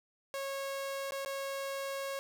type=tone with dropouts; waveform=sawtooth; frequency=548 Hz; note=C#5; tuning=20 cents flat; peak=-32 dBFS; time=0.34-2.19 s; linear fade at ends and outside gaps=0 ms; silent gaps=1.108-1.121 / 1.249-1.26 s; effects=none